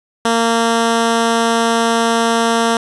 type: tone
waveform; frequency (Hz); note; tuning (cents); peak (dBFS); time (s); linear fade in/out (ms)
10% pulse; 230; A#3; -23; -4; 0.25-2.77; 2
effects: resampled to 24000 Hz + 7-bit